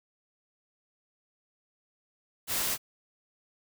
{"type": "noise", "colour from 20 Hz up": "white", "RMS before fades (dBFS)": -30, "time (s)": [2.47, 2.78], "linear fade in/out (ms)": 50, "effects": []}